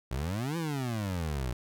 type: exponential two-way sweep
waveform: 25% pulse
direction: up then down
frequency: 58.27 to 172.3 to 58.27 Hz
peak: -27 dBFS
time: 0.11-1.53 s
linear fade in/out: 5 ms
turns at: 0.57 s
effects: none